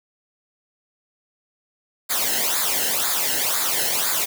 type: noise with flanger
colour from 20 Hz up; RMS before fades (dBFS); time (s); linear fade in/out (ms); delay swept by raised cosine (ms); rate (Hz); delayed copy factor
white; -22; 2.09-4.26; 20; 0.34 to 0.87; 2; -0.75
effects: none